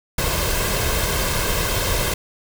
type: noise with comb filter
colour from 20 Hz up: pink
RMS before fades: -21 dBFS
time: 0.18-2.14 s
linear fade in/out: 5 ms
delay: 1.9 ms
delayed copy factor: +0.55
effects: none